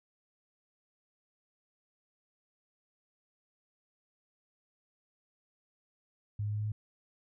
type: tone with pitch steps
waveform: sine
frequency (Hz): 103.83 / 104.55 / 105.28 / 106.01 / 106.75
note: G#2 / G#2 / G#2 / G#2 / G#2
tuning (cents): 0 / +12 / +24 / +36 / +48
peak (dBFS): -31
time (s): 6.39-6.72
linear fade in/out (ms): 5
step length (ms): 66
effects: none